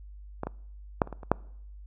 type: clicks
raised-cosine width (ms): 1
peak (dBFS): -17 / -18 / -7 / -27 / -24 / -28 / -6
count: 7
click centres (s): 0.434 / 0.47 / 1.018 / 1.074 / 1.127 / 1.232 / 1.316
effects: noise-tail reverb RT60 0.7 s tail -25 dB re dry + added 50 Hz sine -43 dBFS peak until 1.86 s